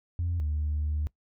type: tone pair in turn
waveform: sine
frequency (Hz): 86 / 75.25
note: F2 / D2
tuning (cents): -26 / +43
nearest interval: major second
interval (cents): 231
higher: first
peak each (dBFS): -25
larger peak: neither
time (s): 0.19-0.4 / 0.4-1.07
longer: second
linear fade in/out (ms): 0
effects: noise-tail reverb RT60 0.1 s tail -22 dB re dry + tanh soft clip ceiling -23 dBFS